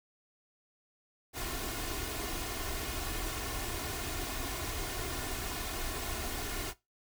pink noise with comb filter, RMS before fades -37 dBFS, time 1.33-6.74 s, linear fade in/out 50 ms, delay 2.8 ms, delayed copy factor +0.6, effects noise-tail reverb RT60 0.2 s tail -18 dB re dry

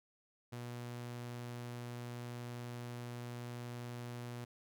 sawtooth tone, 120.8 Hz, B2, 38 cents flat, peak -39 dBFS, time 0.52-4.45 s, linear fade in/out 10 ms, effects none

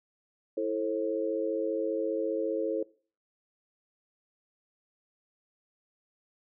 sine chord, A minor, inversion second, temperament equal with one note detuned, 329.6 / 440 / 534.9 Hz, E4 / A4 / C5, 0 / 0 / +38 cents, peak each -33 / -31 / -32 dBFS, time 0.57-2.83 s, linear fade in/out 5 ms, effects noise-tail reverb RT60 0.4 s tail -21 dB re dry

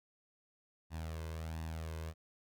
sawtooth tone with flanger, 80.5 Hz, E2, 41 cents flat, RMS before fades -42 dBFS, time 0.9-2.14 s, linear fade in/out 50 ms, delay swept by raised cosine 1.1 to 1.97 ms, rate 1.4 Hz, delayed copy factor +0.6, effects none

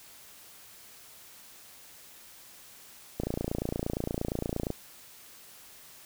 click train, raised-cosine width 2 ms, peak -17 dBFS, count 44, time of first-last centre 3.2-4.703 s, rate 28.6 Hz, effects white hiss -52 dBFS RMS until 6.05 s

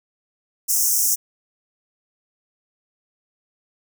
pink high-pass noise, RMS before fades -19 dBFS, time 0.68-1.16 s, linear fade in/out 20 ms, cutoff 5500 Hz, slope 96 dB/octave, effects none

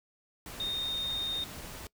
sine tone in noise, 3680 Hz, A#7, 23 cents flat, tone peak -31 dBFS, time 0.6-1.44 s, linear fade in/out 2 ms, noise pink, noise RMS -44 dBFS, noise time 0.46-1.87 s, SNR +10 dB, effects noise-tail reverb RT60 0.1 s tail -22 dB re dry

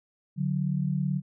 sine tone pair together, 145.5 / 183.95 Hz, D3 / F#3, -16 / -10 cents, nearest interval major third, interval 406 cents, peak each -27 / -28 dBFS, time 0.36-1.22 s, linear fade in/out 50 ms, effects none

